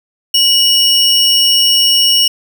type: tone pair together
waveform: square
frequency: 2918 / 5502 Hz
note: F#7 / F8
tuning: -25 / -27 cents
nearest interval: major seventh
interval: 1098 cents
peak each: -11 dBFS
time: 0.34-2.28 s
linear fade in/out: 5 ms
effects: none